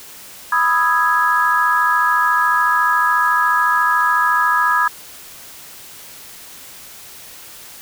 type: chord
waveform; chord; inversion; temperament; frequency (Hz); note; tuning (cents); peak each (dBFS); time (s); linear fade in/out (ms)
sine; E major seventh; second; equal; 987.8 / 1244.5 / 1318.5 / 1661.2; B5 / D#6 / E6 / G#6; 0 / 0 / 0 / 0; -18 / -17 / -23 / -17; 0.52-4.88; 5
effects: white hiss -38 dBFS RMS until 7.81 s